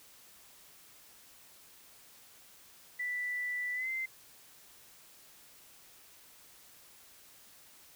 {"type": "tone with pitch glide", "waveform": "sine", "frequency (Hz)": [1975.5, 2077], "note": ["B6", "C7"], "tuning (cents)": [0, -13], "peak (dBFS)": -33, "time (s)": [2.99, 4.06], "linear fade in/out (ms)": 10, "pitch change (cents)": 87, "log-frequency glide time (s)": [3.74, 3.89], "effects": ["white hiss -58 dBFS RMS until 7.95 s"]}